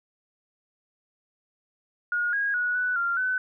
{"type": "tone with pitch steps", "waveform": "sine", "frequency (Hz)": [1437, 1639, 1462, 1486, 1389, 1509], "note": ["F6", "G#6", "F#6", "F#6", "F6", "F#6"], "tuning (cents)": [49, -23, -21, 7, -10, 34], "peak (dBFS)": -23, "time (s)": [2.12, 3.38], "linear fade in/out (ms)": 2, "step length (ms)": 210, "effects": []}